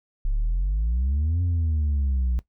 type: exponential two-way sweep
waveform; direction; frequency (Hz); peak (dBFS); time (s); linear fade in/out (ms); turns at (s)
sine; up then down; 33.22 to 89.4 to 59.4; -18; 0.25-2.39; 0; 1.42
effects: noise-tail reverb RT60 0.1 s tail -18 dB re dry + tanh soft clip ceiling -19 dBFS